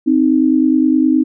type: tone pair together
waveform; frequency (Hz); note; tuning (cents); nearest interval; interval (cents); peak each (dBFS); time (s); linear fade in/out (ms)
sine; 261.4 / 311.1; C4 / D#4; -1 / 0; minor third; 301; -12; 0.06-1.24; 20
effects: none